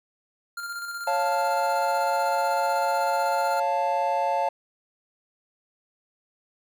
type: tone with tremolo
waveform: square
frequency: 1396.9 Hz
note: F6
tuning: in tune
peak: -31 dBFS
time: 0.57-3.6 s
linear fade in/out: 5 ms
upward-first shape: square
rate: 16 Hz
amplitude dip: 35%
type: chord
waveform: triangle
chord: Db augmented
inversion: none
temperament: equal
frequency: 554.4 / 698.5 / 880 Hz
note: Db5 / F5 / A5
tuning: 0 / 0 / 0 cents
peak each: -26 / -25 / -23 dBFS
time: 1.07-4.49 s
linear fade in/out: 5 ms
effects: none